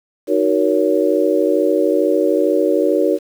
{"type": "chord", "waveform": "sine", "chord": "D# minor seventh", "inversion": "none", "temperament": "just", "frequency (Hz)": [311.1, 373.4, 466.7, 560], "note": ["D#4", "F#4", "A#4", "C#5"], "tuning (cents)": [0, 16, 2, 18], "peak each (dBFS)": -18, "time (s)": [0.27, 3.19], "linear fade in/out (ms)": 50, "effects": ["7-bit"]}